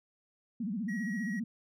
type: tone with vibrato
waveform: sine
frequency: 210.8 Hz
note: G#3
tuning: 26 cents sharp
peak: -32 dBFS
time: 0.6-1.44 s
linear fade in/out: 5 ms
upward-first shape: sine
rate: 15 Hz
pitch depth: 240 cents each way
type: tone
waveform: triangle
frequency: 1907 Hz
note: A#6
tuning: 39 cents sharp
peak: -38 dBFS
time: 0.88-1.4 s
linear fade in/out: 10 ms
effects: none